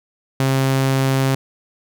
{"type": "tone", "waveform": "sawtooth", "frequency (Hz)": 134, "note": "C3", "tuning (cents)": 42, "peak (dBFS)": -11, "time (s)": [0.4, 1.35], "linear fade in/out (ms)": 2, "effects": []}